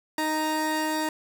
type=tone pair together; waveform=30% pulse; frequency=311.1 / 932.3 Hz; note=D#4 / A#5; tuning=0 / 0 cents; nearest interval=octave + perfect fifth; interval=1900 cents; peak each=-25 dBFS; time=0.18-1.09 s; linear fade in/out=2 ms; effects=none